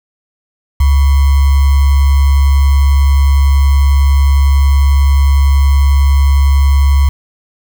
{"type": "tone with sample-and-hold", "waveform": "sine", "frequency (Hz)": 69.5, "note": "C#2", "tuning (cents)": 5, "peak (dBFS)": -5, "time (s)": [0.8, 7.09], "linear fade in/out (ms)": 5, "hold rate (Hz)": 1050, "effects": []}